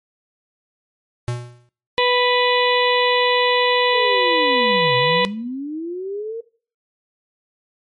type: tone with exponential decay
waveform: square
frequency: 121.2 Hz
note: B2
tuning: 32 cents flat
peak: -19 dBFS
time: 1.28-1.69 s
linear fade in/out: 0 ms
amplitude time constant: 87 ms
type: harmonic tone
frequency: 493.9 Hz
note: B4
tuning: in tune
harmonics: 1 / 2 / 4 / 5 / 6 / 7 / 8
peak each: -17 / -20 / -23 / -24 / -25 / -25 / -26 dBFS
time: 1.98-5.25 s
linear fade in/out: 0 ms
type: linear two-way sweep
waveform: sine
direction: down then up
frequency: 466.2 to 124.8 to 466.2 Hz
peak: -24 dBFS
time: 3.93-6.41 s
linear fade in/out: 10 ms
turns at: 4.96 s
effects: noise-tail reverb RT60 0.4 s tail -18 dB re dry + MP3 48 kbps